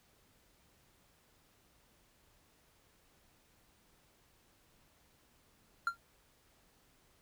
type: tone with exponential decay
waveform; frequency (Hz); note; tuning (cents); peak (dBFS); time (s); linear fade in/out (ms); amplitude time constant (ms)
triangle; 1382; F6; -19; -24; 5.87-5.97; 2; 20
effects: pink hiss -69 dBFS RMS until 7.21 s